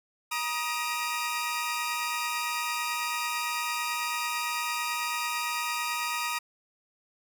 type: tone cluster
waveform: sawtooth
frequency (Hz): 952 / 1246 / 1895 / 2383 / 2698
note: A#5 / D#6 / A#6 / D7 / E7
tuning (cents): +36 / +2 / +28 / +25 / +40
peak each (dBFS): -30 / -29 / -38 / -33 / -37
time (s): 0.31-6.39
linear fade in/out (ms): 10
effects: none